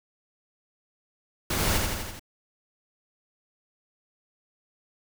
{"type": "noise with echo", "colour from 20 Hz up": "pink", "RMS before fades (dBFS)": -27, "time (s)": [1.5, 1.78], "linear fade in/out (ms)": 5, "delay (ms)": 83, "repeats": 5, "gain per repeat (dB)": -3, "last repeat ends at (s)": 2.195, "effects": []}